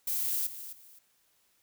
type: noise with echo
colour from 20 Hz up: violet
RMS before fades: -31 dBFS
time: 0.07-0.47 s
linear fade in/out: 5 ms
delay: 260 ms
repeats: 2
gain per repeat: -12 dB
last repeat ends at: 0.99 s
effects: white hiss -70 dBFS RMS until 1.62 s